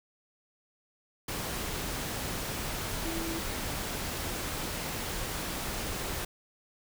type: tone in noise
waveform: sine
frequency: 329.6 Hz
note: E4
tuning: in tune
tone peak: -35 dBFS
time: 3.05-3.39 s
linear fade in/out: 5 ms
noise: pink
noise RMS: -35 dBFS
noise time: 1.28-6.25 s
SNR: -3 dB
effects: none